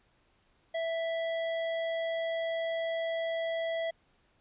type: tone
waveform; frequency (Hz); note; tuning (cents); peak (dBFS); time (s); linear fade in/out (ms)
square; 659.3; E5; 0; -31; 0.74-3.91; 10
effects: pink hiss -69 dBFS RMS until 4.4 s + resampled to 8000 Hz